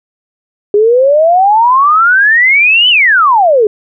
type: exponential two-way sweep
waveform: sine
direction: up then down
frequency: 403.4 to 3058 to 403.4 Hz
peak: -4 dBFS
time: 0.74-3.67 s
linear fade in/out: 2 ms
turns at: 2.89 s
effects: none